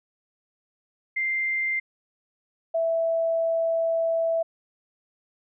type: tone pair in turn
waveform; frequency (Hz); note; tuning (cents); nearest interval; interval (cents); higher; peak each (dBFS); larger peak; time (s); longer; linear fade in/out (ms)
sine; 2093 / 659.3; C7 / E5; 0 / 0; octave + minor sixth; 2000; first; -23 / -21; second; 1.16-1.8 / 2.74-4.43; second; 10
effects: none